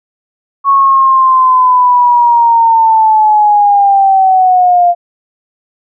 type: linear sweep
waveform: sine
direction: down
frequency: 1108.7 to 694 Hz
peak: -4 dBFS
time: 0.64-4.95 s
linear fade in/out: 50 ms
effects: none